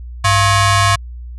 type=ring-modulated tone; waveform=sawtooth; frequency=590 Hz; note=D5; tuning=8 cents sharp; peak=-3 dBFS; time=0.24-0.96 s; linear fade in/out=10 ms; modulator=489 Hz; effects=added 60 Hz sine -27 dBFS peak until 1.38 s + resampled to 24000 Hz